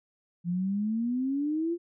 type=exponential sweep; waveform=sine; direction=up; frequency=170 to 350.1 Hz; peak=-26 dBFS; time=0.44-1.78 s; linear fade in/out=50 ms; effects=none